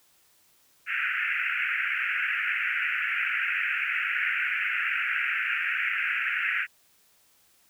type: band-pass noise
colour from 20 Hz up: pink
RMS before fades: -28 dBFS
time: 0.86-6.67 s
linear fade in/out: 50 ms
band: 1400 to 2700 Hz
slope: 96 dB/octave
effects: white hiss -63 dBFS RMS until 7.69 s